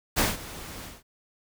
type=noise with ADSR envelope; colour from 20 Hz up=pink; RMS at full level=-21 dBFS; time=0.16-1.03 s; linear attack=26 ms; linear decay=180 ms; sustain=-19 dB; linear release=190 ms; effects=none